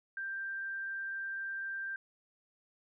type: tone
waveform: sine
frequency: 1578 Hz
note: G6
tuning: 11 cents sharp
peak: -36 dBFS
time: 0.17-1.96 s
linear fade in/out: 2 ms
effects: none